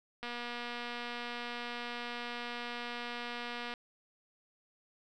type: click train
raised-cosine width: 0.3 ms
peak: -25 dBFS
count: 843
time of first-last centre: 0.23-3.738 s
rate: 240 Hz
effects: none